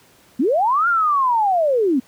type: linear two-way sweep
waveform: sine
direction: up then down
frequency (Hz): 216.7 to 1429 to 237.6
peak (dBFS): -14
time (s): 0.39-2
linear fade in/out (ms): 10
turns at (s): 0.88
effects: pink hiss -52 dBFS RMS until 2.07 s + high-pass 100 Hz 12 dB/octave